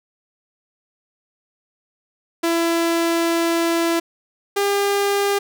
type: tone pair in turn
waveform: sawtooth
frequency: 335 / 401.9 Hz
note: E4 / G4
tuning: +28 / +43 cents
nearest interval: minor third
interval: 315 cents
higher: second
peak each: -13 dBFS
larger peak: neither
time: 2.43-4 / 4.56-5.39 s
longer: first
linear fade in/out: 10 ms
effects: none